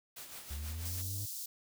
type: noise with tremolo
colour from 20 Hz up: white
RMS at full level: -46 dBFS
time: 0.16-1.02 s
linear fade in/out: 10 ms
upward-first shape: sine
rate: 6.2 Hz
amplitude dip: 50%
type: linear sweep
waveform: triangle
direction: up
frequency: 69.8 to 102.5 Hz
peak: -36 dBFS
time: 0.5-1.26 s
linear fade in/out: 10 ms
type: high-pass noise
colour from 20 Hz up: white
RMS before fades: -42 dBFS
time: 0.85-1.46 s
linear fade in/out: 5 ms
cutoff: 4400 Hz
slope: 24 dB/octave
effects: none